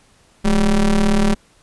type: ring-modulated tone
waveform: square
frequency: 96.2 Hz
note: G2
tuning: 32 cents flat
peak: -10 dBFS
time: 0.44-1.35 s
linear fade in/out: 20 ms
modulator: 115 Hz
effects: pink hiss -54 dBFS RMS until 1.62 s + resampled to 24000 Hz